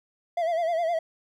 triangle tone with vibrato, 670 Hz, E5, 28 cents sharp, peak -21 dBFS, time 0.37-0.99 s, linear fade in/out 5 ms, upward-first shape sine, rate 9.7 Hz, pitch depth 80 cents each way, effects none

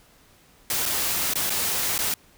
white noise with dropouts, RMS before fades -25 dBFS, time 0.7-2.14 s, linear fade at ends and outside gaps 2 ms, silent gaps 0.856-0.86 / 1.337-1.355 / 1.497-1.502 / 1.98-1.989 s, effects pink hiss -56 dBFS RMS until 2.37 s

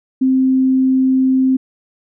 sine tone, 261.6 Hz, C4, in tune, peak -10 dBFS, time 0.21-1.57 s, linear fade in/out 10 ms, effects none

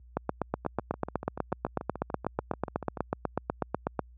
two click trains, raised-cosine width 1 ms, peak -22 / -13 dBFS, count 17 / 32, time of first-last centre 0.65-2.972 / 0.17-3.992 s, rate 6.89 / 8.11 Hz, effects added 60 Hz sine -44 dBFS peak until 4.17 s + high-pass 80 Hz 12 dB/octave

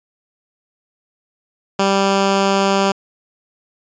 10% pulse tone, 196 Hz, G3, in tune, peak -5 dBFS, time 1.79-2.92 s, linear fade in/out 5 ms, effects resampled to 16000 Hz

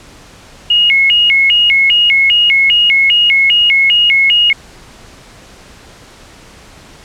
sine tone with vibrato, 2500 Hz, D#7, 8 cents sharp, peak -6 dBFS, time 0.7-4.53 s, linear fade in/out 5 ms, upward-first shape square, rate 2.5 Hz, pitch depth 240 cents each way, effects pink hiss -38 dBFS RMS until 7.04 s + low-pass 8000 Hz 12 dB/octave

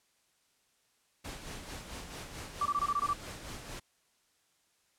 pink noise with tremolo, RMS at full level -42 dBFS, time 1.24-3.8 s, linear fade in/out 10 ms, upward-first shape sine, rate 4.5 Hz, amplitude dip 50%
sine tone bursts, 1163 Hz, D6, 17 cents flat, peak -27 dBFS, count 8, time 2.61-3.133 s, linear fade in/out 5 ms, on 47 ms, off 21 ms
effects white hiss -72 dBFS RMS until 4.98 s + low-pass 10000 Hz 12 dB/octave

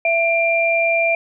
sine tone pair together, 667.6 / 2379 Hz, E5 / D7, +22 / +22 cents, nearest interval octave + minor seventh, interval 2200 cents, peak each -17 dBFS, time 0.05-1.15 s, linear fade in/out 2 ms, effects none

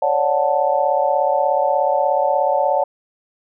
sine chord, D major seventh, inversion third, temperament just, 550.6 / 587.3 / 734.2 / 881 Hz, C#5 / D5 / F#5 / A5, -12 / 0 / -14 / +2 cents, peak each -20 dBFS, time 0.02-2.84 s, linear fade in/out 5 ms, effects none

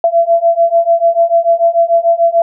sine beating tone pair, 671 / 677.8 Hz, E5 / E5, +31 / +48 cents, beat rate 6.8 Hz, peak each -11 / -10 dBFS, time 0.04-2.42 s, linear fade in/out 2 ms, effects none

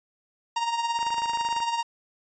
45% pulse tone with tremolo, 932.3 Hz, A#5, in tune, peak -22 dBFS, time 0.56-1.83 s, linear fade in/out 5 ms, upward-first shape triangle, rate 18 Hz, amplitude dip 65%
click train, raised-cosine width 0.5 ms, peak -25 dBFS, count 17, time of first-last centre 0.99-1.603 s, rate 26.1 Hz
effects resampled to 16000 Hz

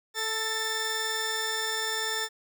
15% pulse tone pair together, 440 / 1780.5 Hz, A4 / A6, 0 / +20 cents, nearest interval 2 octaves, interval 2420 cents, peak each -27 / -23 dBFS, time 0.14-2.29 s, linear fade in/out 50 ms, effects none

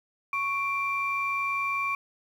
sine tone pair together, 1108.7 / 2359 Hz, C#6 / D7, 0 / +7 cents, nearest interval octave + minor second, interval 1307 cents, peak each -28 dBFS, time 0.33-1.95 s, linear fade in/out 2 ms, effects tanh soft clip ceiling -18 dBFS + 9-bit

